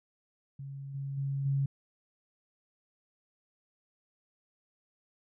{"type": "tone with level steps", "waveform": "sine", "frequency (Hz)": 138, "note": "C#3", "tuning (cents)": -7, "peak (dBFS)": [-39, -34, -30, -26], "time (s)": [0.59, 1.66], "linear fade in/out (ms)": 5, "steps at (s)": [0.94, 1.17, 1.45], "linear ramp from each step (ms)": 10, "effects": []}